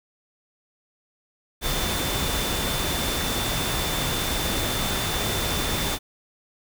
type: tone in noise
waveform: sine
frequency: 3542 Hz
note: A7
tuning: 11 cents sharp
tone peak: -32 dBFS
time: 1.61-5.99 s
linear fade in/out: 50 ms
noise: pink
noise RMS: -26 dBFS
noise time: 1.61-5.99 s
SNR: -9 dB
effects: none